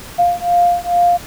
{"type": "beating tone pair", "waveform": "sine", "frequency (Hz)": [700, 702.3], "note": ["F5", "F5"], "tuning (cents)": [4, 10], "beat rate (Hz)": 2.3, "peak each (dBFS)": -14, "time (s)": [0.18, 1.18], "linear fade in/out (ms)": 20, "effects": ["pink hiss -34 dBFS RMS until 1.26 s"]}